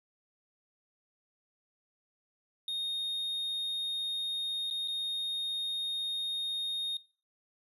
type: tone with dropouts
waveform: triangle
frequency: 3702 Hz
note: A#7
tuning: 13 cents flat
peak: -31 dBFS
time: 2.68-6.97 s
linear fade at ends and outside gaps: 2 ms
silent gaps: 4.702-4.709 / 4.877-4.882 s
effects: noise-tail reverb RT60 0.4 s tail -22 dB re dry + resampled to 32000 Hz